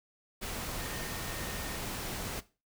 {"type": "tone in noise", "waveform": "sine", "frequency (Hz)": 1834, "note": "A#6", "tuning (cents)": -29, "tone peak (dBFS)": -48, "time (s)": [0.77, 1.77], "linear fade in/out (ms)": 20, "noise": "pink", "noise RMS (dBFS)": -38, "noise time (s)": [0.41, 2.41], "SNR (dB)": -13, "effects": ["noise-tail reverb RT60 0.3 s tail -17 dB re dry"]}